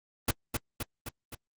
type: noise with echo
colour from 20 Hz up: pink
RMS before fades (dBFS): -25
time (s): 0.28-0.31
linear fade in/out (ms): 5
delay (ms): 260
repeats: 4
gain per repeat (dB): -4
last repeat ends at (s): 1.35
effects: Opus 32 kbps